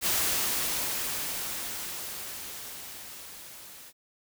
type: noise with level ramp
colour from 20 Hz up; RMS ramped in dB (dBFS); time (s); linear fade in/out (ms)
white; -26 to -48; 0.01-3.93; 50
effects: none